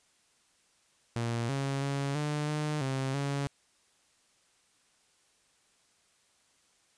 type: tone with pitch steps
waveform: sawtooth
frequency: 117 / 137.4 / 139.5 / 149.1 / 151.1 / 133.6 / 140.5 Hz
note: A#2 / C#3 / C#3 / D3 / D3 / C3 / C#3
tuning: +7 / -15 / +11 / +27 / +50 / +36 / +24 cents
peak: -26 dBFS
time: 1.16-3.47 s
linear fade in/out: 0 ms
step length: 330 ms
effects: white hiss -68 dBFS RMS until 6.97 s + resampled to 22050 Hz